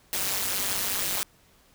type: noise with amplitude modulation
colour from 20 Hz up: white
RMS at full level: -24 dBFS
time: 0.13-1.23 s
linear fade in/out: 0 ms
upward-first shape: sine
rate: 194 Hz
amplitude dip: 100%
effects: pink hiss -60 dBFS RMS until 1.74 s